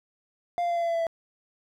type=tone with pitch steps; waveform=triangle; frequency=698.5 / 693.3 / 688.1 / 682.9 / 677.8 / 672.8 / 667.7 / 662.7 Hz; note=F5 / F5 / F5 / F5 / E5 / E5 / E5 / E5; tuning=0 / -13 / -26 / -39 / +48 / +35 / +22 / +9 cents; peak=-22 dBFS; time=0.58-1.068 s; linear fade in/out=0 ms; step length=61 ms; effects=none